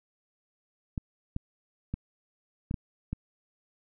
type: clicks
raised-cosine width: 5 ms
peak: -19 dBFS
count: 6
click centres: 0.978 / 1.364 / 1.94 / 2.711 / 2.742 / 3.13 s
effects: none